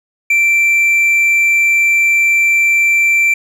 triangle tone, 2346 Hz, D7, 2 cents flat, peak -7 dBFS, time 0.3-3.34 s, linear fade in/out 5 ms, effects none

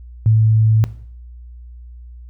sine tone, 110 Hz, A2, in tune, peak -9 dBFS, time 0.26-0.84 s, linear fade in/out 0 ms, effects noise-tail reverb RT60 0.6 s tail -17 dB re dry + added 60 Hz sine -34 dBFS peak until 2.29 s

